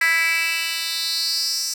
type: tone with high-pass filter sweep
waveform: 10% pulse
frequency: 329.4 Hz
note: E4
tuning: 1 cent flat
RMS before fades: -22 dBFS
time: 0.01-1.74 s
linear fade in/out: 5 ms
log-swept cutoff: 1900 to 6100 Hz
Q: 4.9
effects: none